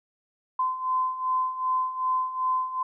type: beating tone pair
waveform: sine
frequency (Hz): 1026 / 1028.6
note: C6 / C6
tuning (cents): -34 / -30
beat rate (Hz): 2.6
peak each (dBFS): -30 / -25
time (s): 0.59-2.83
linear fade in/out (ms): 5
effects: none